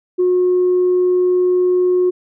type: tone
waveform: sine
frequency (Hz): 362.4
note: F#4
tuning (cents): -36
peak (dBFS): -10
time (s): 0.18-2.11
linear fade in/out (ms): 20
effects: tanh soft clip ceiling -8 dBFS